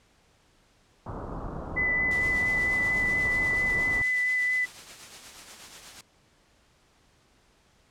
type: low-pass noise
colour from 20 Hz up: pink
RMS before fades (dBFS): -36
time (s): 1.06-4.02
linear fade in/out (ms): 5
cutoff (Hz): 1300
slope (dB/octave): 48
type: tone with vibrato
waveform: sine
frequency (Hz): 2000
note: B6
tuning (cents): +21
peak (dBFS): -23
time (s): 1.76-4.66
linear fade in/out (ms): 20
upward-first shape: sine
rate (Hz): 4.4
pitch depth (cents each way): 10
type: noise with tremolo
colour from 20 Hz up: white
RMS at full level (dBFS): -42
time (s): 2.11-6.01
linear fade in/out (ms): 2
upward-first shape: triangle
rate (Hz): 8.3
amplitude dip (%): 50
effects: pink hiss -63 dBFS RMS until 7.9 s + low-pass 8000 Hz 12 dB/octave